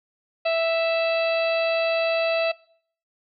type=harmonic tone; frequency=659.3 Hz; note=E5; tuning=in tune; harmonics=1 / 2 / 3 / 4 / 5 / 6 / 7; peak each=-20 / -34 / -37 / -28 / -41 / -35 / -38 dBFS; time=0.45-2.52 s; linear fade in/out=10 ms; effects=noise-tail reverb RT60 0.6 s tail -24 dB re dry